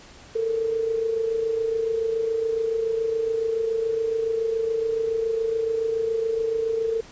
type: tone with amplitude modulation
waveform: sine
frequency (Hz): 450.6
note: A4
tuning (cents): +41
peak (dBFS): -19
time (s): 0.35-7.01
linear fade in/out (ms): 10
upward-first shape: sine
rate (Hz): 27.1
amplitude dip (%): 55
effects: pink hiss -47 dBFS RMS until 7.11 s + resampled to 16000 Hz